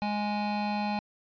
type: tone pair together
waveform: square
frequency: 207.7 / 830.8 Hz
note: G#3 / G#5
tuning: 0 / 0 cents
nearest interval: 2 octaves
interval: 2400 cents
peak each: -31 / -32 dBFS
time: 0.02-0.99 s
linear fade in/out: 0 ms
effects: resampled to 11025 Hz